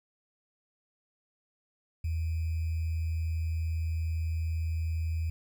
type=tone with sample-and-hold; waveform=sine; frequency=81.2 Hz; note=E2; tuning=26 cents flat; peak=-28 dBFS; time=2.04-5.3 s; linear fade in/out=5 ms; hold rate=2450 Hz; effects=none